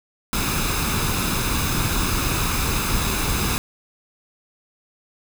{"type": "noise with comb filter", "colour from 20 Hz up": "pink", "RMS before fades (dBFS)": -22, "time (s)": [0.33, 3.58], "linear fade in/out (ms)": 0, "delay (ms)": 0.79, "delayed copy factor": 0.55, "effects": []}